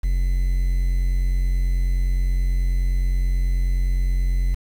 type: tone with quantisation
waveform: triangle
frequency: 44.72 Hz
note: F1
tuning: 42 cents sharp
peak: -15 dBFS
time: 0.03-4.55 s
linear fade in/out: 10 ms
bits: 7
effects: none